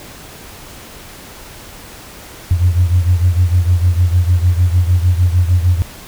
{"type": "beating tone pair", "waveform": "sine", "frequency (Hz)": [87.31, 93.91], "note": ["F2", "F#2"], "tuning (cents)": [0, 26], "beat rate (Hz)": 6.6, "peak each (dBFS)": [-10, -14], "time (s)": [2.51, 5.82], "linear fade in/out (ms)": 0, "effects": ["tanh soft clip ceiling -2 dBFS", "pink hiss -35 dBFS RMS until 6.07 s"]}